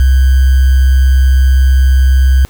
sine tone with sample-and-hold, 65.41 Hz, C2, in tune, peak -4 dBFS, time 0-2.45 s, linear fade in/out 0 ms, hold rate 1575 Hz, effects pink hiss -44 dBFS RMS until 2.49 s

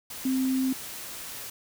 sine tone in noise, 261.6 Hz, C4, in tune, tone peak -23 dBFS, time 0.25-0.73 s, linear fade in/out 5 ms, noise white, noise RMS -39 dBFS, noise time 0.1-1.5 s, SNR +13 dB, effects none

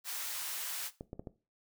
white high-pass noise, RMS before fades -39 dBFS, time 0.04-0.91 s, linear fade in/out 50 ms, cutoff 800 Hz, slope 12 dB/octave
clicks, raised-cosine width 2 ms, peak -28 dBFS, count 4, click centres 1.009 / 1.131 / 1.195 / 1.272 s
effects noise-tail reverb RT60 0.3 s tail -17 dB re dry

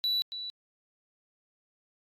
sine tone with echo, 3947 Hz, B7, 2 cents flat, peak -23 dBFS, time 0.04-0.22 s, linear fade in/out 0 ms, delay 280 ms, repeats 1, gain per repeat -12 dB, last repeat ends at 0.5 s, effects tanh soft clip ceiling -25 dBFS + AAC 48 kbps

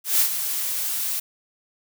blue noise with ADSR envelope, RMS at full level -17 dBFS, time 0.04-1.2 s, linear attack 160 ms, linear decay 82 ms, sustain -9 dB, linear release 7 ms, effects none

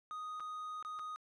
triangle tone with dropouts, 1244.5 Hz, D#6, in tune, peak -39 dBFS, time 0.11-1.16 s, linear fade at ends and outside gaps 0 ms, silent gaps 0.398-0.404 / 0.826-0.849 / 0.99-0.994 s, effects resampled to 24000 Hz

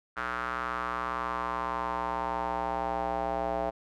square tone with band-pass filter sweep, 60.9 Hz, B1, 24 cents flat, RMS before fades -32 dBFS, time 0.16-3.71 s, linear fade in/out 20 ms, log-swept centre 1400 to 700 Hz, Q 3.8, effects none

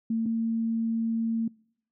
sine tone pair in turn, 226 / 227 Hz, A3 / A#3, +47 / -46 cents, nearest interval unison, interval 7 cents, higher second, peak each -24 / -24 dBFS, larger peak neither, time 0.1-0.26 / 0.26-1.48 s, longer second, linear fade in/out 5 ms, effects noise-tail reverb RT60 0.7 s tail -26 dB re dry

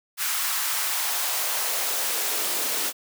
white noise with high-pass filter sweep, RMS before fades -26 dBFS, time 0.17-2.93 s, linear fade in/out 50 ms, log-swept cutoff 1300 to 310 Hz, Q 1.5, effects none

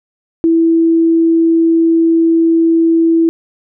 sine tone, 329.6 Hz, E4, in tune, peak -7 dBFS, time 0.44-3.29 s, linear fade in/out 0 ms, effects none

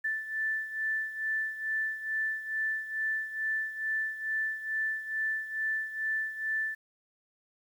sine beating tone pair, 1760 / 1762.3 Hz, A6 / A6, 0 / +2 cents, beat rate 2.3 Hz, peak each -31 / -36 dBFS, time 0.04-6.75 s, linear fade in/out 10 ms, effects 10-bit

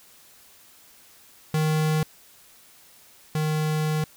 square tone pair in turn, 155.56 / 154.57 Hz, D#3 / D#3, 0 / -11 cents, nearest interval unison, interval 11 cents, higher first, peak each -21 / -23 dBFS, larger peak first, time 1.54-2.03 / 3.35-4.04 s, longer second, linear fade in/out 2 ms, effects white hiss -53 dBFS RMS until 4.16 s

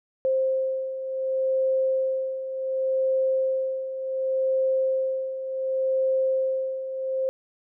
sine beating tone pair, 526 / 526.68 Hz, C5 / C5, +9 / +11 cents, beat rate 0.68 Hz, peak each -29 / -23 dBFS, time 0.25-7.29 s, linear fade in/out 0 ms, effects none

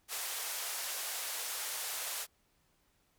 white band-pass noise, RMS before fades -39 dBFS, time 0.08-2.27 s, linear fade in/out 50 ms, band 500 to 14000 Hz, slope 24 dB/octave, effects pink hiss -73 dBFS RMS until 3.18 s

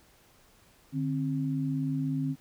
sine tone pair together, 149.12 / 265.7 Hz, D3 / C4, +27 / +27 cents, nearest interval minor seventh, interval 1000 cents, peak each -30 / -30 dBFS, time 0.92-2.36 s, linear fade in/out 50 ms, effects pink hiss -61 dBFS RMS until 2.4 s

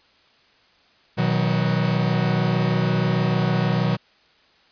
45% pulse chord, B major, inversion none, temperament equal with one note detuned, 123.47 / 158.56 / 185 Hz, B2 / D#3 / F#3, 0 / +33 / 0 cents, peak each -23 dBFS, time 1.17-3.97 s, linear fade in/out 20 ms, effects white hiss -57 dBFS RMS until 4.71 s + resampled to 11025 Hz

